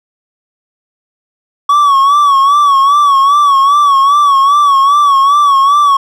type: tone with vibrato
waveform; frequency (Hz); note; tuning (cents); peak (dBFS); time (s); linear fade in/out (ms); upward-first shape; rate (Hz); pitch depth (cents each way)
triangle; 1128; C#6; +30; -3; 1.69-5.97; 5; sine; 2.5; 74
effects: none